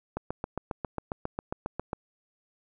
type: click train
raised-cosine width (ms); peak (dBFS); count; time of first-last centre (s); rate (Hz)
1; -17; 14; 0.17-1.932; 7.38
effects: none